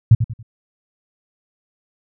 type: tone with echo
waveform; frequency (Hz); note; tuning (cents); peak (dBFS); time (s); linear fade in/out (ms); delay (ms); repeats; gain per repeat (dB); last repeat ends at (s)
sine; 113.7; A#2; -43; -4; 0.11-0.15; 5; 93; 3; -10; 0.429
effects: none